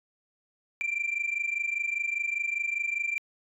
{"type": "tone pair together", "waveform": "sine", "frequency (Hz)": [2349, 2374], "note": ["D7", "D7"], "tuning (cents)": [0, 18], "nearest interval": "unison", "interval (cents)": 18, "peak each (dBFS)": [-29, -29], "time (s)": [0.81, 3.18], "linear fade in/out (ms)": 0, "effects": ["tanh soft clip ceiling -23 dBFS"]}